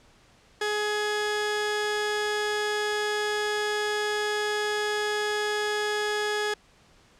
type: tone pair together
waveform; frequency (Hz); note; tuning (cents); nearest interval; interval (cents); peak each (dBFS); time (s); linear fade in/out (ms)
sawtooth; 420 / 840; G#4 / G#5; +19 / +19; octave; 1200; -23; 0.61-6.54; 5
effects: pink hiss -58 dBFS RMS until 7.19 s + low-pass 7000 Hz 12 dB/octave